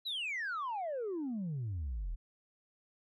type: exponential sweep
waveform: sine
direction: down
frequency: 4081 to 36.65 Hz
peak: -33 dBFS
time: 0.05-2.16 s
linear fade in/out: 20 ms
effects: tanh soft clip ceiling -33 dBFS